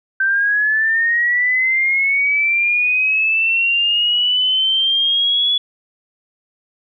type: linear sweep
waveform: sine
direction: up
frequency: 1549 to 3412 Hz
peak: -13 dBFS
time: 0.2-5.58 s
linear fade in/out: 5 ms
effects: none